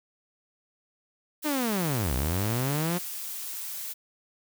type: noise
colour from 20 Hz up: blue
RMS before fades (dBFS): -36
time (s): 1.42-3.94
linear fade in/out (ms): 20
type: linear two-way sweep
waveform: sawtooth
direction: down then up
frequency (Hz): 312.1 to 60.2 to 181.4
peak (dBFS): -22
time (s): 1.44-2.99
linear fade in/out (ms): 20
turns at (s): 2.14
effects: none